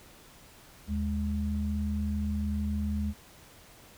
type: tone pair together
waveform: sine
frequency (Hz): 76.84 / 207.7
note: D#2 / G#3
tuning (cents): -21 / 0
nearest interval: octave + perfect fourth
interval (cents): 1721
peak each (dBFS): -30 / -31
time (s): 0.87-3.14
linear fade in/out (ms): 50
effects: pink hiss -54 dBFS RMS until 3.97 s